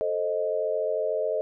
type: chord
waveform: sine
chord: A diminished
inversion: none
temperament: equal with one note detuned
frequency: 440 / 528.4 / 622.3 Hz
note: A4 / C5 / Eb5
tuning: 0 / +17 / 0 cents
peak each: -29 / -30 / -27 dBFS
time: 0.01-1.41 s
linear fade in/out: 0 ms
effects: none